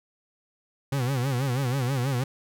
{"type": "tone with vibrato", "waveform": "40% pulse", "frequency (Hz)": 130.2, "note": "C3", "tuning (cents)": -8, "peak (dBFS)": -23, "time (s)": [0.92, 2.24], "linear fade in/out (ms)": 5, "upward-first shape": "sine", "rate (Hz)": 6.2, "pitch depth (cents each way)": 140, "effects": []}